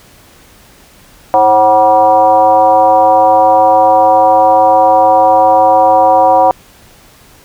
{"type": "tone with frequency modulation", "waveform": "sine", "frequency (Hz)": 749, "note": "F#5", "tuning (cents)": 21, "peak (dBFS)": -4, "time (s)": [1.34, 6.51], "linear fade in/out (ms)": 0, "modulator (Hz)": 213, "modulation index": 1.1, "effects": ["pink hiss -42 dBFS RMS until 7.44 s"]}